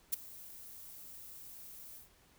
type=noise with ADSR envelope; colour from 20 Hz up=violet; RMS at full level=-30 dBFS; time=0.12-2.09 s; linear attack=15 ms; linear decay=11 ms; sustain=-21 dB; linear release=130 ms; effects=pink hiss -66 dBFS RMS until 2.38 s